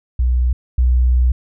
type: tone pair in turn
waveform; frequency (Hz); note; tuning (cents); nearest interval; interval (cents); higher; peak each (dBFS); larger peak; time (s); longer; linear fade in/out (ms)
sine; 61.74 / 62.01; B1 / B1; 0 / +8; unison; 8; second; -12 / -10; second; 0.19-0.53 / 0.78-1.32; second; 5
effects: none